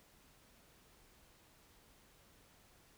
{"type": "silence", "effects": ["pink hiss -66 dBFS RMS until 2.97 s"]}